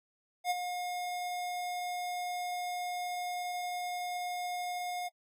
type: tone with ADSR envelope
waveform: square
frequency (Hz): 716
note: F5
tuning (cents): +43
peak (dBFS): -27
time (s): 0.44-5.09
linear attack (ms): 66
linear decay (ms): 26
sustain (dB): -8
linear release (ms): 25
effects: AAC 48 kbps